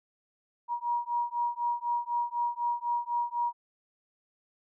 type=beating tone pair; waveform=sine; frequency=952 / 956 Hz; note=A#5 / A#5; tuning=+36 / +43 cents; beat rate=4 Hz; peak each=-31 dBFS; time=0.68-3.53 s; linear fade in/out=50 ms; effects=none